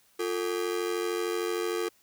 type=ring-modulated tone; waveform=45% pulse; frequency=399.2 Hz; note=G4; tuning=32 cents sharp; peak=-25 dBFS; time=0.19-1.89 s; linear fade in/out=10 ms; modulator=46.6 Hz; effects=white hiss -64 dBFS RMS until 2.02 s